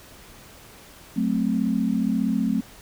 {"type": "chord", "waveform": "sine", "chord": "F# diminished", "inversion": "none", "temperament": "equal", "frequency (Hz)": [185, 220, 261.6], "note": ["F#3", "A3", "C4"], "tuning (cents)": [0, 0, 0], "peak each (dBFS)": [-26, -23, -25], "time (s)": [1.16, 2.61], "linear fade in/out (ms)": 10, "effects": ["pink hiss -47 dBFS RMS until 2.81 s"]}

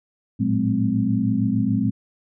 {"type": "tone cluster", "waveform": "sine", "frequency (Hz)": [108.4, 115.1, 183.5, 211.5, 260], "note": ["A2", "A#2", "F#3", "G#3", "C4"], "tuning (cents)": [-25, -22, -14, 32, -11], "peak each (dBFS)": [-30, -25, -26, -22, -23], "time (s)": [0.39, 1.91], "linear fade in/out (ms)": 20, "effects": []}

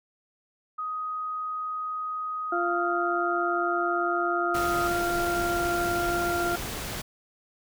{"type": "tone", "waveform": "sine", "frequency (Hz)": 1252, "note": "D#6", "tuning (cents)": 10, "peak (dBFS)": -29, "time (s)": [0.78, 4.88], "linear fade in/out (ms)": 10}
{"type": "harmonic tone", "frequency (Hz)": 347.4, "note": "F4", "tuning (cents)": -9, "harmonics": [1, 2, 4], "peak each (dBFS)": [-29, -29, -29], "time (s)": [2.52, 6.56], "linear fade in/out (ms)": 5}
{"type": "noise", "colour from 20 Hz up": "pink", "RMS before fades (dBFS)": -34, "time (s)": [4.54, 7.02], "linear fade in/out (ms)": 10}
{"effects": []}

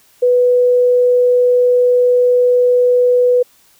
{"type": "tone", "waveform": "sine", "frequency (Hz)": 493.9, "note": "B4", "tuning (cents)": 0, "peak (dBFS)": -8, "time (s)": [0.22, 3.43], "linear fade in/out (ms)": 10, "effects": ["white hiss -51 dBFS RMS until 3.79 s"]}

